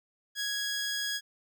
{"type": "tone", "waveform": "15% pulse", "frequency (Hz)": 1661.2, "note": "G#6", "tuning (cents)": 0, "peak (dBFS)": -24, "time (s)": [0.35, 1.21], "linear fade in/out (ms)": 50, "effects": []}